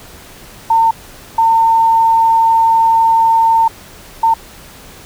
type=tone bursts at uneven times; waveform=sine; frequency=906 Hz; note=A#5; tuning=50 cents flat; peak=-7 dBFS; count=3; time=0.7-0.91 / 1.38-3.68 / 4.23-4.34 s; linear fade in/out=5 ms; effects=pink hiss -37 dBFS RMS until 5.05 s